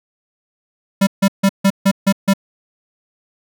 square tone bursts, 196 Hz, G3, in tune, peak -10 dBFS, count 7, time 1.01-2.337 s, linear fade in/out 10 ms, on 61 ms, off 150 ms, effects none

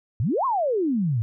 sine exponential two-way sweep, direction up then down, 95 to 1108.7 to 103.4 Hz, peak -20 dBFS, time 0.2-1.22 s, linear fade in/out 0 ms, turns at 0.45 s, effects none

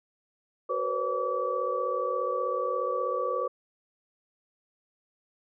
sine tone cluster, 374.1 / 470.4 / 507 / 562 / 1149 Hz, F#4 / A#4 / B4 / C#5 / D6, +19 / +16 / +45 / +24 / -38 cents, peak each -37 / -36 / -30 / -35 / -31 dBFS, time 0.69-3.48 s, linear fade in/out 10 ms, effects none

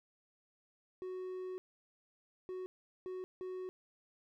triangle tone bursts at uneven times, 370 Hz, F#4, in tune, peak -38 dBFS, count 4, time 1.02-1.58 / 2.49-2.66 / 3.06-3.24 / 3.41-3.69 s, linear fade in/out 0 ms, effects none

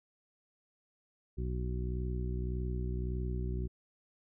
harmonic tone, 61.74 Hz, B1, in tune, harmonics 1 / 2 / 3 / 4 / 5 / 6, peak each -34 / -39 / -43 / -49 / -51 / -44 dBFS, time 1.37-3.68 s, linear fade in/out 20 ms, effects none

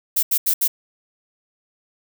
violet noise bursts at uneven times, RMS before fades -18 dBFS, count 4, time 0.16-0.23 / 0.31-0.38 / 0.46-0.54 / 0.61-0.68 s, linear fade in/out 10 ms, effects none

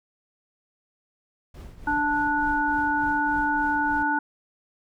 brown noise with tremolo, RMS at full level -38 dBFS, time 1.54-4.03 s, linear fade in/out 5 ms, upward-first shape triangle, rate 3.4 Hz, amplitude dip 70%
harmonic tone, 293.7 Hz, D4, in tune, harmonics 1 / 3 / 5, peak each -28 / -24 / -25 dBFS, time 1.87-4.19 s, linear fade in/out 5 ms
effects none

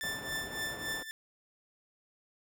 sawtooth tone with tremolo, 1770 Hz, A6, 10 cents sharp, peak -29 dBFS, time 0.01-1.11 s, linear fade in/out 0 ms, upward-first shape triangle, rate 3.6 Hz, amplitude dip 80%
white low-pass noise, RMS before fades -45 dBFS, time 0.03-1.03 s, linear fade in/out 5 ms, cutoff 830 Hz, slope 12 dB/octave
effects none

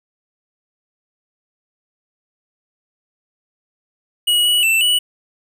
square tone with pitch steps, 2909 / 2933 / 2670 / 2946 Hz, F#7 / F#7 / E7 / F#7, -30 / -16 / +22 / -8 cents, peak -13 dBFS, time 4.27-4.99 s, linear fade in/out 10 ms, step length 180 ms, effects none

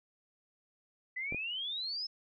sine exponential sweep, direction up, 1975.5 to 5274 Hz, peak -35 dBFS, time 1.16-2.07 s, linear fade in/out 10 ms
clicks, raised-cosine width 2 ms, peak -27 dBFS, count 2, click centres 1.324 / 1.346 s
effects none

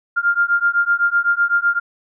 sine beating tone pair, 1396.9 / 1404.8 Hz, F6 / F6, 0 / +10 cents, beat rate 7.9 Hz, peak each -17 dBFS, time 0.16-1.8 s, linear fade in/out 20 ms, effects none

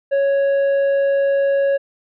triangle tone with tanh clipping, 554.4 Hz, C#5, in tune, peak -15 dBFS, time 0.11-1.78 s, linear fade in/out 20 ms, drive 10 dB, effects none

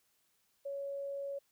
sine tone, 558 Hz, C#5, 11 cents sharp, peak -37 dBFS, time 0.65-1.39 s, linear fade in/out 10 ms, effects white hiss -75 dBFS RMS until 1.51 s

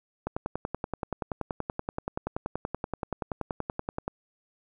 click train, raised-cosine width 1 ms, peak -16 dBFS, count 41, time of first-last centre 0.27-4.08 s, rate 10.5 Hz, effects none

